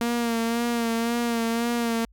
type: tone with vibrato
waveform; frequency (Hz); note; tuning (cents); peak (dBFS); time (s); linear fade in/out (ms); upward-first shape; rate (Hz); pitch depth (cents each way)
sawtooth; 233.1; A#3; 0; -19; 0.01-2.05; 2; sine; 1.9; 36
effects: added 50 Hz sine -53 dBFS peak until 2.12 s